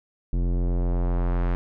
square tone with low-pass filter sweep, 43.91 Hz, F1, 10 cents sharp, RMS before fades -23 dBFS, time 0.33-1.55 s, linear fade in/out 0 ms, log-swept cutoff 280 to 1800 Hz, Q 0.94, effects none

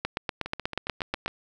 two click trains, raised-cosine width 0.3 ms, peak -11 / -18 dBFS, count 11 / 7, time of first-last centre 0.05-1.261 / 0.46-1.28 s, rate 8.26 / 7.32 Hz, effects none

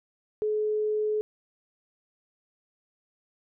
sine tone, 426.5 Hz, G#4, 46 cents sharp, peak -24 dBFS, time 0.42-1.21 s, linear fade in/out 0 ms, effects none

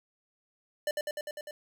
square tone with echo, 596 Hz, D5, 25 cents sharp, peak -28 dBFS, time 0.87-0.91 s, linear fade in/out 2 ms, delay 100 ms, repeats 6, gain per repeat -2 dB, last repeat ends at 1.51 s, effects none

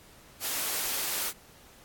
white high-pass noise, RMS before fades -31 dBFS, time 0.4-1.33 s, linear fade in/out 50 ms, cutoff 270 Hz, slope 12 dB/octave, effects pink hiss -55 dBFS RMS until 1.84 s + AAC 64 kbps

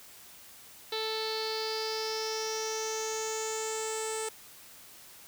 sawtooth tone with low-pass filter sweep, 440 Hz, A4, in tune, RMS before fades -34 dBFS, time 0.92-4.29 s, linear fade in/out 5 ms, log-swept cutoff 4000 to 8400 Hz, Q 7.3, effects white hiss -52 dBFS RMS until 5.27 s

